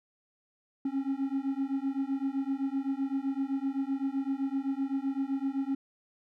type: beating tone pair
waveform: triangle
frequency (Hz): 268.3 / 276.1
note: C4 / C#4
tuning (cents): +44 / -7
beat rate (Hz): 7.8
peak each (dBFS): -30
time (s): 0.85-5.75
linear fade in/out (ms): 5
effects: none